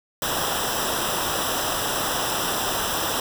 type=noise with comb filter; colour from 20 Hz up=pink; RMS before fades=-25 dBFS; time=0.22-3.2 s; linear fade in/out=2 ms; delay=0.45 ms; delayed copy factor=-0.8; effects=none